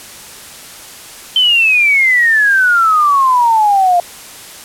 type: exponential sweep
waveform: sine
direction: down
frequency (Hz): 3107 to 690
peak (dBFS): -7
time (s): 1.36-4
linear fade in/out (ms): 2
effects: white hiss -33 dBFS RMS until 4.64 s + low-pass 12000 Hz 12 dB/octave